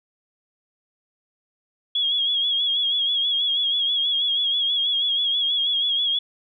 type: tone with vibrato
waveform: sine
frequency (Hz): 3322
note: G#7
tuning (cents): 0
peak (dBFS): -19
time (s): 1.95-6.19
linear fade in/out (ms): 5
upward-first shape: sine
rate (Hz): 6.2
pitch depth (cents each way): 53
effects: none